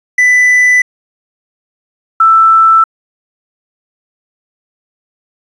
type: tone pair in turn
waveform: triangle / sine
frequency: 1991 / 1325.6 Hz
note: B6 / E6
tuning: +14 / +9 cents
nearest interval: perfect fifth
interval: 705 cents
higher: first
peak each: -3 dBFS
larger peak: neither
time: 0.18-0.82 / 2.2-2.84 s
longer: neither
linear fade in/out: 5 ms
effects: resampled to 22050 Hz + 7-bit